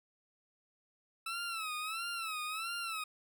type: tone with vibrato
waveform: 20% pulse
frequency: 1311 Hz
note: E6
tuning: 10 cents flat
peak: -32 dBFS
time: 1.26-3.04 s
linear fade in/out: 5 ms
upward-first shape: sine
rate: 1.5 Hz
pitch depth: 110 cents each way
effects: none